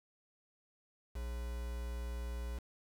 triangle tone with quantisation, 60 Hz, B1, 49 cents flat, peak -36 dBFS, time 1.15-2.59 s, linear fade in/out 10 ms, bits 8, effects none

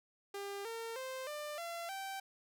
sawtooth tone with pitch steps, 400 / 456.8 / 521.7 / 595.9 / 680.5 / 777.2 Hz, G4 / A#4 / C5 / D5 / F5 / G5, +35 / -35 / -5 / +25 / -45 / -15 cents, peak -37 dBFS, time 0.34-2.2 s, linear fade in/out 5 ms, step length 310 ms, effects none

